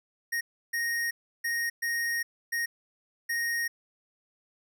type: tone bursts at uneven times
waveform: square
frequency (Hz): 1864.7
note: A#6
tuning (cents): 0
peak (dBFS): -28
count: 6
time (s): 0.32-0.41 / 0.73-1.11 / 1.44-1.7 / 1.82-2.23 / 2.52-2.66 / 3.29-3.68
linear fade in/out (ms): 10
effects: none